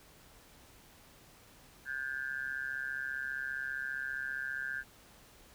sine tone with amplitude modulation, 1590 Hz, G6, 24 cents sharp, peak -31 dBFS, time 1.85-4.84 s, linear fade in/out 50 ms, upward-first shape sine, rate 135 Hz, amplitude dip 95%, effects pink hiss -59 dBFS RMS until 5.54 s

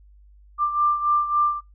sine beating tone pair, 1185 / 1188.6 Hz, D6 / D6, +15 / +20 cents, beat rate 3.6 Hz, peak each -19 / -24 dBFS, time 0.58-1.61 s, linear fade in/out 50 ms, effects noise-tail reverb RT60 0.2 s tail -23 dB re dry + added 50 Hz sine -48 dBFS peak until 1.74 s

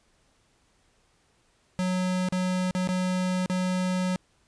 square tone with dropouts, 183.7 Hz, F#3, 12 cents flat, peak -25 dBFS, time 1.79-4.16 s, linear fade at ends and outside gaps 0 ms, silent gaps 2.287-2.324 / 2.71-2.75 / 2.874-2.889 / 3.46-3.498 s, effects pink hiss -66 dBFS RMS until 4.47 s + resampled to 22050 Hz

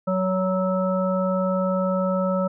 harmonic tone, 186.7 Hz, F#3, 16 cents sharp, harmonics 1 / 3 / 5 / 7, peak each -23 / -23 / -35 / -29 dBFS, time 0.07-2.48 s, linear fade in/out 10 ms, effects none

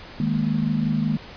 sine chord, D# suspended fourth, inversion none, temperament equal, 155.56 / 207.7 / 233.1 Hz, D#3 / G#3 / A#3, 0 / 0 / 0 cents, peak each -24 dBFS, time 0.2-1.17 s, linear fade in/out 2 ms, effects pink hiss -41 dBFS RMS until 1.36 s + resampled to 11025 Hz

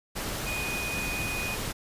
sine tone in noise, 2481 Hz, D#7, 6 cents flat, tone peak -32 dBFS, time 0.46-1.56 s, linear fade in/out 20 ms, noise pink, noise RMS -33 dBFS, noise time 0.15-1.73 s, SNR -2 dB, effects resampled to 32000 Hz

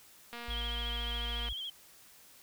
click train, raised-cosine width 0.3 ms, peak -28 dBFS, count 275, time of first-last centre 0.33-1.486 s, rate 237 Hz
sine tone, 54.7 Hz, A1, 9 cents flat, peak -36 dBFS, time 0.48-1.53 s, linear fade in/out 5 ms
sine tone with vibrato, 3215 Hz, G7, 43 cents sharp, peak -37 dBFS, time 0.5-1.7 s, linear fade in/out 5 ms, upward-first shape sine, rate 14 Hz, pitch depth 70 cents each way
effects white hiss -58 dBFS RMS until 2.42 s

